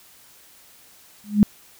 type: tone with exponential growth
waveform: sine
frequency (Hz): 207.7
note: G#3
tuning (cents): 0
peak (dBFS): -6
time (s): 1.24-1.43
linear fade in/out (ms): 0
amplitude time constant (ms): 41
effects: white hiss -51 dBFS RMS until 1.79 s